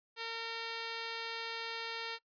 5% pulse tone, 457.2 Hz, A#4, 34 cents flat, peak -26 dBFS, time 0.16-2.19 s, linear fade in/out 50 ms, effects noise-tail reverb RT60 0.1 s tail -21 dB re dry + resampled to 11025 Hz

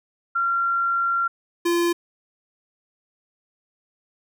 sine / square tone pair in turn, 1375 / 343.8 Hz, F6 / F4, -27 / -27 cents, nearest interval 2 octaves, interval 2400 cents, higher first, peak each -19 dBFS, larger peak neither, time 0.35-1.28 / 1.65-1.93 s, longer first, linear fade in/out 10 ms, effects none

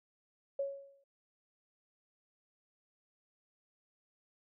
sine tone with exponential decay, 554.4 Hz, C#5, in tune, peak -30 dBFS, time 0.59-1.04 s, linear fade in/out 5 ms, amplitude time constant 97 ms, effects none

